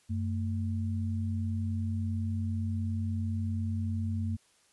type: tone pair together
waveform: sine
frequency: 94.2 / 224.3 Hz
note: F#2 / A3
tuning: +32 / +34 cents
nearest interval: octave + minor third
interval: 1502 cents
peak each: -30 / -35 dBFS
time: 0.09-4.37 s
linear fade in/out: 20 ms
effects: white hiss -66 dBFS RMS until 4.72 s + resampled to 24000 Hz